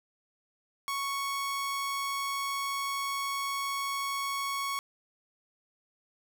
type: tone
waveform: sawtooth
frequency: 1108.7 Hz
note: C#6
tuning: in tune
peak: -27 dBFS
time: 0.88-4.79 s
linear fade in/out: 0 ms
effects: none